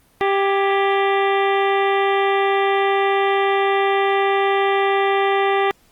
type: harmonic tone with a mistuned harmonic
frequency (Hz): 393.8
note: G4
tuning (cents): +8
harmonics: 1 / 2 / 3 / 4 / 5 / 6 / 7 / 8 / 9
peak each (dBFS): -18 / -20 / -24 / -32 / -25 / -31 / -34 / -35 / -36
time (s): 0.21-5.71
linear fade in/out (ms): 0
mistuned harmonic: 4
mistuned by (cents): +90
effects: pink hiss -56 dBFS RMS until 5.91 s + Opus 32 kbps